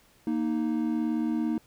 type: tone pair together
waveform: triangle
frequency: 233.3 / 311.1 Hz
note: A#3 / D#4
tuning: +2 / 0 cents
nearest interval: perfect fourth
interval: 498 cents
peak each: -26 dBFS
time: 0.27-1.58 s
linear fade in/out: 2 ms
effects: pink hiss -61 dBFS RMS until 1.66 s